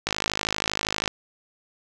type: click train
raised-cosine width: 0.2 ms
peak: -6 dBFS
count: 54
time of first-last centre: 0.07-1.078 s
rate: 52.6 Hz
effects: none